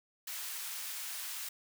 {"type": "high-pass noise", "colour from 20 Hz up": "white", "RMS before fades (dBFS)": -41, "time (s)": [0.27, 1.49], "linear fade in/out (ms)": 5, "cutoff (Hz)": 1100, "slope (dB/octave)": 12, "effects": []}